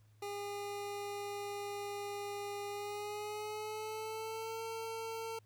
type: tone with pitch glide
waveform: 25% pulse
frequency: 406.3 to 450.8 Hz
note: G#4 to A4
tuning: -38 to +42 cents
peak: -36 dBFS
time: 0.22-5.39 s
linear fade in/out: 5 ms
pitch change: +180 cents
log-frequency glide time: 2.68-4.59 s
effects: added 106 Hz sine -62 dBFS peak until 5.45 s + pink hiss -75 dBFS RMS until 5.45 s